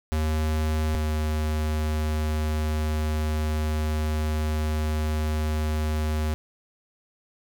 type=tone pair in turn; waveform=square; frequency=77.78 / 77.06 Hz; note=D#2 / D#2; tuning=0 / -16 cents; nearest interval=unison; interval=16 cents; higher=first; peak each=-23 / -24 dBFS; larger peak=first; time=0.12-0.95 / 0.95-6.34 s; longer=second; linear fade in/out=0 ms; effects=none